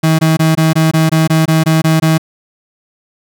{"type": "tone bursts", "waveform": "35% pulse", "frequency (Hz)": 159.7, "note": "D#3", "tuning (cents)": 45, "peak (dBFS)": -6, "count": 12, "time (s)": [0.03, 2.181], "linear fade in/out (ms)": 10, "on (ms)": 160, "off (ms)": 21, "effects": []}